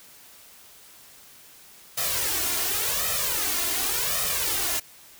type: noise with flanger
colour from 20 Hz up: white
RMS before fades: -26 dBFS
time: 1.97-4.8 s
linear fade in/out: 10 ms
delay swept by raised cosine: 1.6 to 2.9 ms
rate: 0.89 Hz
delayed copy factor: +0.85
effects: white hiss -50 dBFS RMS until 5.19 s